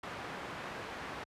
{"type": "low-pass noise", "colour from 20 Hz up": "white", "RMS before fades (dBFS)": -43, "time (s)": [0.03, 1.24], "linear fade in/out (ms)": 5, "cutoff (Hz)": 1600, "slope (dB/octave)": 12, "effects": ["high-pass 60 Hz 12 dB/octave", "resampled to 32000 Hz"]}